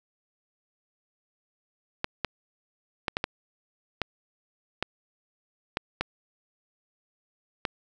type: clicks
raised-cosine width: 0.3 ms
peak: -10 dBFS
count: 10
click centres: 2.044 / 2.247 / 3.082 / 3.169 / 3.241 / 4.017 / 4.826 / 5.771 / 6.01 / 7.652 s
effects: none